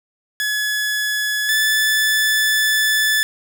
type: tone pair in turn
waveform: sawtooth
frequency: 1700 / 1740.7 Hz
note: G#6 / A6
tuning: +40 / -19 cents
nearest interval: unison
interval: 41 cents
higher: second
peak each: -15 / -11 dBFS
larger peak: second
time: 0.4-1.49 / 1.49-3.23 s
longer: second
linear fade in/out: 0 ms
effects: none